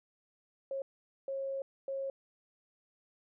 sine tone bursts at uneven times, 543 Hz, C#5, 36 cents flat, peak -34 dBFS, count 3, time 0.71-0.82 / 1.28-1.62 / 1.88-2.1 s, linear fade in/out 2 ms, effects none

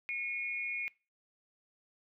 sine tone pair together, 2176 / 2442 Hz, C#7 / D#7, -33 / -33 cents, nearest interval major second, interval 200 cents, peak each -37 / -36 dBFS, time 0.09-0.88 s, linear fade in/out 0 ms, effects noise-tail reverb RT60 0.3 s tail -22 dB re dry

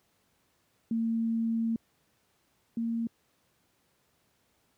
sine tone pair in turn, 227.5 / 230.1 Hz, A#3 / A#3, -42 / -22 cents, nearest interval unison, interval 20 cents, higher second, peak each -26 / -28 dBFS, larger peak first, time 0.91-1.76 / 2.77-3.07 s, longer first, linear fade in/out 2 ms, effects pink hiss -71 dBFS RMS until 4.77 s + high-pass 80 Hz 12 dB/octave

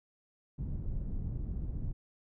pink low-pass noise, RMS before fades -36 dBFS, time 0.58-1.93 s, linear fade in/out 10 ms, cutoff 140 Hz, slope 12 dB/octave, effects none

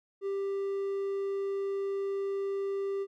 triangle tone, 394.2 Hz, G4, 10 cents sharp, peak -28 dBFS, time 0.21-3.07 s, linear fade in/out 50 ms, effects none

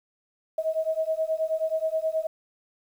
sine beating tone pair, 633 / 642.4 Hz, D#5 / E5, +30 / -45 cents, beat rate 9.4 Hz, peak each -27 / -27 dBFS, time 0.58-2.27 s, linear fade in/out 5 ms, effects 9-bit

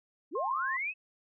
sine linear sweep, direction up, 247.8 to 2637 Hz, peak -31 dBFS, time 0.31-0.94 s, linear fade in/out 50 ms
sine tone, 1064 Hz, C6, 29 cents sharp, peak -33 dBFS, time 0.35-0.77 s, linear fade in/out 5 ms
effects none

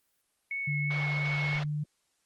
sine tone with vibrato, 2200 Hz, C#7, 14 cents flat, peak -31 dBFS, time 0.51-1.59 s, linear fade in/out 2 ms, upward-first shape sine, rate 2.9 Hz, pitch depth 13 cents each way
sine tone with pitch glide, 146.83 to 149.4 Hz, D3 to D3, 0 to +30 cents, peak -29 dBFS, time 0.67-1.84 s, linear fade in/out 10 ms, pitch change +30 cents, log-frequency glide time 1.38-1.73 s
pink band-pass noise, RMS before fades -40 dBFS, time 0.9-1.64 s, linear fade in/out 10 ms, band 520 to 4200 Hz, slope 24 dB/octave
effects white hiss -74 dBFS RMS until 2.25 s + Opus 24 kbps

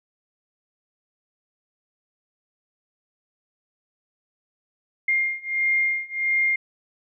sine beating tone pair, 2117 / 2118.5 Hz, C7 / C7, +20 / +21 cents, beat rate 1.5 Hz, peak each -24 / -23 dBFS, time 5.08-6.56 s, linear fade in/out 5 ms, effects none

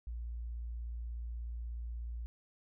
sine tone, 58.3 Hz, A#1, 1 cent sharp, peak -38 dBFS, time 0.07-2.26 s, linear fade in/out 0 ms, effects none

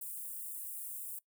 white high-pass noise, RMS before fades -43 dBFS, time 0.01-1.19 s, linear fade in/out 5 ms, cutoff 8400 Hz, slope 48 dB/octave, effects noise-tail reverb RT60 0.1 s tail -20 dB re dry

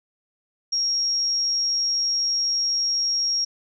sine tone, 5588 Hz, F8, in tune, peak -20 dBFS, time 0.72-3.45 s, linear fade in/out 10 ms, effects none

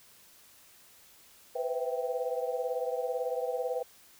sine chord, C major seventh, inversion third, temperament equal with one note detuned, 493.9 / 511.9 / 659.3 / 784 Hz, B4 / C5 / E5 / G5, 0 / -38 / 0 / 0 cents, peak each -33 / -35 / -38 / -39 dBFS, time 1.55-3.83 s, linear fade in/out 10 ms, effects white hiss -58 dBFS RMS until 4.19 s

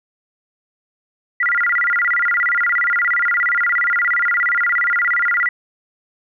sine tone with vibrato, 1661.2 Hz, G#6, in tune, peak -14 dBFS, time 1.4-5.49 s, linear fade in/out 5 ms, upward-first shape square, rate 17 Hz, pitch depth 290 cents each way, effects none

